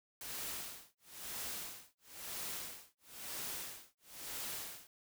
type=noise with tremolo; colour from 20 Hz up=white; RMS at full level=-42 dBFS; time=0.21-4.87 s; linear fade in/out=2 ms; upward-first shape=sine; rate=1 Hz; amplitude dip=100%; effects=none